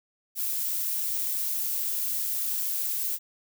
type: noise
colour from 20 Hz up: violet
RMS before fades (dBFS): -29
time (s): 0.35-3.19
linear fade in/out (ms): 50
effects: none